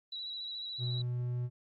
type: tone with vibrato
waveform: sine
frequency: 3910 Hz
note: B7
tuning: 18 cents flat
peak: -38 dBFS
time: 0.12-1.02 s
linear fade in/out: 5 ms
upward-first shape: square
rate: 14 Hz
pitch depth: 21 cents each way
type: tone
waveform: triangle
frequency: 122.7 Hz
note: B2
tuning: 11 cents flat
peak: -30 dBFS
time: 0.78-1.5 s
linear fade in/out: 50 ms
effects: Opus 32 kbps